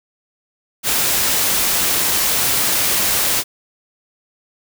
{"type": "noise", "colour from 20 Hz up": "white", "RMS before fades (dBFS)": -17, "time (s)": [0.83, 3.44], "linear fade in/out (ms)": 50, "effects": []}